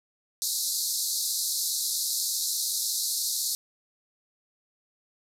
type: band-pass noise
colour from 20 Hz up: pink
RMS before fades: -29 dBFS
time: 0.42-3.55 s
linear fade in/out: 0 ms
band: 3900 to 14000 Hz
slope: 96 dB/octave
effects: none